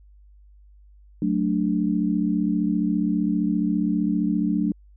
sine chord, D major, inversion first, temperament equal, 185 / 220 / 293.7 Hz, F#3 / A3 / D4, 0 / 0 / 0 cents, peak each -24 dBFS, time 1.22-4.72 s, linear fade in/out 2 ms, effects added 50 Hz sine -48 dBFS peak until 4.96 s

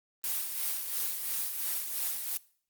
blue noise with tremolo, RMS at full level -31 dBFS, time 0.24-2.37 s, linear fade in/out 0 ms, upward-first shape sine, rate 2.9 Hz, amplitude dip 50%, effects noise-tail reverb RT60 0.5 s tail -21 dB re dry + Opus 32 kbps

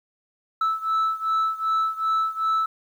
sine beating tone pair, 1311 / 1313.6 Hz, E6 / E6, -10 / -6 cents, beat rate 2.6 Hz, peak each -21 / -23 dBFS, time 0.61-2.66 s, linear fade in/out 5 ms, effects tanh soft clip ceiling -18 dBFS + 9-bit

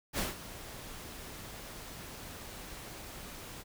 pink noise with ADSR envelope, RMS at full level -32 dBFS, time 0.13-3.64 s, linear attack 53 ms, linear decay 160 ms, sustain -14 dB, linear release 34 ms, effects none

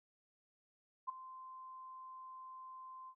sine tone with ADSR envelope, 1039 Hz, C6, 12 cents flat, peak -34 dBFS, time 1.07-3.15 s, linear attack 22 ms, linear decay 10 ms, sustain -15 dB, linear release 67 ms, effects none

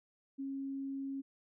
sine tone, 272.6 Hz, C#4, 29 cents flat, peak -37 dBFS, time 0.38-1.22 s, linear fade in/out 20 ms, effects none

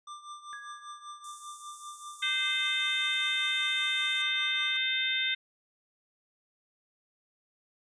square tone with tremolo, 1187 Hz, D6, 18 cents sharp, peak -40 dBFS, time 0.07-4.77 s, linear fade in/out 5 ms, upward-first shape triangle, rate 5.1 Hz, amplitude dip 80%
sine tone with exponential decay, 1661.2 Hz, G#6, in tune, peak -40 dBFS, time 0.53-1.45 s, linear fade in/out 0 ms, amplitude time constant 200 ms
pink high-pass noise, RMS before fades -48 dBFS, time 1.24-4.22 s, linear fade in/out 2 ms, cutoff 6400 Hz, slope 48 dB/octave
harmonic tone, 518 Hz, C5, 17 cents flat, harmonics 3 / 4 / 5 / 6 / 7, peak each -35 / -32 / -38 / -38 / -30 dBFS, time 2.22-5.35 s, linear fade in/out 10 ms
effects resampled to 22050 Hz

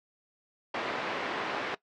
pink band-pass noise, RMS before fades -34 dBFS, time 0.74-1.75 s, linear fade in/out 5 ms, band 390 to 2700 Hz, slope 12 dB/octave, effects noise-tail reverb RT60 0.1 s tail -19 dB re dry + low-pass 5000 Hz 12 dB/octave

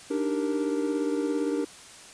triangle chord, Eb major seventh, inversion third, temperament equal with one note detuned, 293.7 / 311.1 / 390.2 / 466.2 Hz, D4 / Eb4 / G4 / Bb4, 0 / 0 / -8 / 0 cents, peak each -26 / -32 / -30 / -29 dBFS, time 0.1-1.65 s, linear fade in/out 10 ms, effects white hiss -47 dBFS RMS until 2.13 s + resampled to 22050 Hz

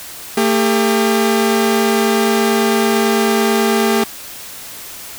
sawtooth tone pair together, 225.1 / 401.1 Hz, A3 / G4, +40 / +40 cents, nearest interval minor seventh, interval 1000 cents, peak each -11 dBFS, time 0.37-4.04 s, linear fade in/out 5 ms, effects white hiss -32 dBFS RMS until 5.18 s

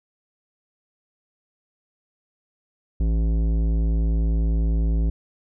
triangle tone with tanh clipping, 55 Hz, A1, in tune, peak -20 dBFS, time 3-5.1 s, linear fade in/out 5 ms, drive 18 dB, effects none

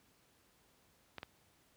clicks, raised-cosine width 0.3 ms, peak -27 dBFS, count 2, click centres 1.183 / 1.231 s, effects pink hiss -70 dBFS RMS until 1.76 s + high-pass 60 Hz 12 dB/octave

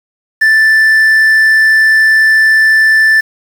triangle tone with quantisation, 1763 Hz, A6, 3 cents sharp, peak -3 dBFS, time 0.41-3.21 s, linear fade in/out 10 ms, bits 5, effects none

